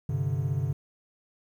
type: chord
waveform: triangle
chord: G suspended fourth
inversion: none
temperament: just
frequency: 98 / 130.67 / 147 Hz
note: G2 / C3 / D3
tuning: 0 / -2 / +2 cents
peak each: -30 / -27 / -28 dBFS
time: 0.09-0.73 s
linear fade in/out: 5 ms
effects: 10-bit